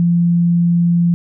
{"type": "tone", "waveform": "sine", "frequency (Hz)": 171.9, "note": "F3", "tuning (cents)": -27, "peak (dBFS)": -10, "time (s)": [0, 1.14], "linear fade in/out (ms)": 0, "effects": []}